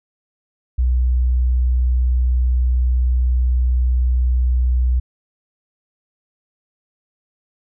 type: tone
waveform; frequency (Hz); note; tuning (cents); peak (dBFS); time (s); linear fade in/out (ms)
sine; 62.1; B1; +10; -13; 0.78-5; 10
effects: none